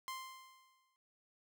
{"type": "tone with exponential decay", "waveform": "sawtooth", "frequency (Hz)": 1046.5, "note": "C6", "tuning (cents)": 0, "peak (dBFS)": -36, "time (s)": [0.08, 0.96], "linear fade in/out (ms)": 0, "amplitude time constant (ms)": 190, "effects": []}